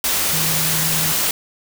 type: tone in noise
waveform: sine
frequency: 159 Hz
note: D#3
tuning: 38 cents sharp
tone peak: -25 dBFS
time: 0.33-1.12 s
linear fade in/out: 2 ms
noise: white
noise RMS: -19 dBFS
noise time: 0.04-1.31 s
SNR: -9 dB
effects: none